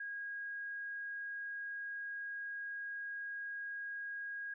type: tone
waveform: sine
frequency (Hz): 1638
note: G#6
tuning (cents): -24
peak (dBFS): -40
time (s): 0-4.54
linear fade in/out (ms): 5
effects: none